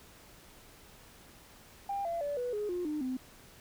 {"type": "tone with pitch steps", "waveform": "sine", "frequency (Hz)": [798, 678.8, 577.5, 491.2, 417.9, 355.5, 302.4, 257.2], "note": ["G5", "F5", "D5", "B4", "G#4", "F4", "D#4", "C4"], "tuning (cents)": [31, -49, -29, -9, 11, 31, -49, -30], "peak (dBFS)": -31, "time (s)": [1.89, 3.17], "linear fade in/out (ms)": 5, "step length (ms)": 160, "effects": ["tanh soft clip ceiling -27 dBFS", "pink hiss -56 dBFS RMS until 3.6 s"]}